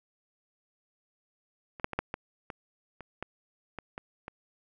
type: clicks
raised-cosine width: 0.5 ms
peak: -29 / -11 / -20 / -12 / -18 / -23 / -28 / -20 / -23 / -23 / -24 dBFS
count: 11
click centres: 1.798 / 1.844 / 1.933 / 1.99 / 2.141 / 2.502 / 3.007 / 3.226 / 3.787 / 3.979 / 4.281 s
effects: none